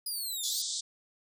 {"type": "linear two-way sweep", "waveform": "15% pulse", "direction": "down then up", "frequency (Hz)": [4981, 3375, 4981], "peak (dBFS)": -27, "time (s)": [0.06, 0.62], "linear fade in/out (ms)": 5, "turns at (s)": 0.48}
{"type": "band-pass noise", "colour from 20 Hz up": "pink", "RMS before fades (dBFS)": -35, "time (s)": [0.43, 0.81], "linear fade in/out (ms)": 10, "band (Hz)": [3500, 8600], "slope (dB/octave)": 96}
{"effects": []}